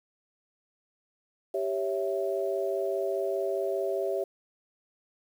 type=chord; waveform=sine; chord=C# diminished; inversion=second; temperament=equal; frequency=392 / 554.4 / 659.3 Hz; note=G4 / C#5 / E5; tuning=0 / 0 / 0 cents; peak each=-30 / -32 / -32 dBFS; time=1.54-4.24 s; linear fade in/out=5 ms; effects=9-bit